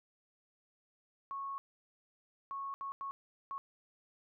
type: tone bursts at uneven times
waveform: sine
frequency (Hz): 1101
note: C#6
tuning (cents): -12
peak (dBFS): -38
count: 5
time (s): 1.31-1.58 / 2.51-2.74 / 2.81-2.92 / 3.01-3.11 / 3.51-3.58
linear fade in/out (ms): 0
effects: none